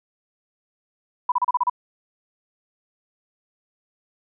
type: tone bursts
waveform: sine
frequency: 987.8 Hz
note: B5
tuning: in tune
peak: -16 dBFS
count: 7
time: 1.29-1.698 s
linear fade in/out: 5 ms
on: 30 ms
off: 33 ms
effects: none